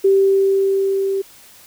sine tone with level ramp, 389.8 Hz, G4, 10 cents flat, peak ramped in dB -9 to -17 dBFS, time 0.04-1.22 s, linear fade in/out 10 ms, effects white hiss -45 dBFS RMS until 1.66 s

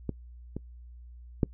clicks, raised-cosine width 3 ms, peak -17 / -21 / -10 dBFS, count 3, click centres 0.093 / 0.566 / 1.432 s, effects noise-tail reverb RT60 0.1 s tail -23 dB re dry + added 60 Hz sine -45 dBFS peak until 1.53 s

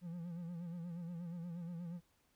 triangle tone with vibrato, 171.5 Hz, F3, 31 cents flat, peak -40 dBFS, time 0.01-2.01 s, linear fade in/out 50 ms, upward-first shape sine, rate 8.4 Hz, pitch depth 70 cents each way, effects pink hiss -75 dBFS RMS until 2.35 s

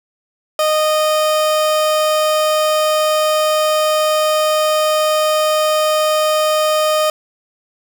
30% pulse tone, 617 Hz, D#5, 15 cents flat, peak -10 dBFS, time 0.59-7.1 s, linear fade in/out 2 ms, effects none

